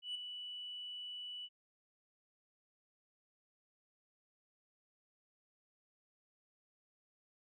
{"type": "tone with ADSR envelope", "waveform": "sine", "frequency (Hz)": 2960, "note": "F#7", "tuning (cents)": 0, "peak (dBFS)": -35, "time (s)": [0.02, 1.49], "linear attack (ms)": 130, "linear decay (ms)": 7, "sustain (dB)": -8, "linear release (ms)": 46, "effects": ["tanh soft clip ceiling -36 dBFS"]}